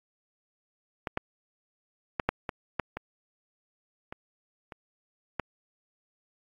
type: clicks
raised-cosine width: 0.5 ms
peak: -16 / -13 / -11 / -8 / -16 / -11 / -19 / -23 / -26 / -13 dBFS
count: 10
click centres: 1.072 / 1.174 / 2.198 / 2.29 / 2.492 / 2.797 / 2.97 / 4.125 / 4.722 / 5.397 s
effects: AAC 64 kbps